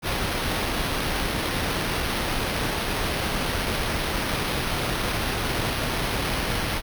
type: noise with sample-and-hold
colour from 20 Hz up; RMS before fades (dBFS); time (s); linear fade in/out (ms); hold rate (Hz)
pink; -26; 0.02-6.82; 50; 7350
effects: none